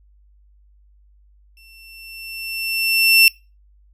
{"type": "tone with exponential growth", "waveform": "30% pulse", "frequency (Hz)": 2700, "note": "E7", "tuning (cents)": 41, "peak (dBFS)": -5, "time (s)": [1.57, 3.28], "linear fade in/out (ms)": 1, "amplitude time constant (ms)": 370, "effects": ["noise-tail reverb RT60 0.3 s tail -25 dB re dry", "added 50 Hz sine -50 dBFS peak until 3.93 s"]}